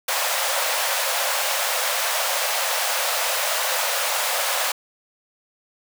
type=high-pass noise; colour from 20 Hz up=pink; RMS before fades=-23 dBFS; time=0.08-4.72 s; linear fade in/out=5 ms; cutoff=510 Hz; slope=96 dB/octave; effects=none